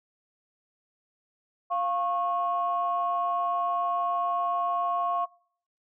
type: tone pair together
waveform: sine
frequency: 699 / 1094 Hz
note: F5 / C#6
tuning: +1 / -23 cents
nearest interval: minor sixth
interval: 776 cents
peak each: -27 dBFS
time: 1.7-5.26 s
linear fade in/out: 20 ms
effects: noise-tail reverb RT60 0.6 s tail -23 dB re dry + tanh soft clip ceiling -17 dBFS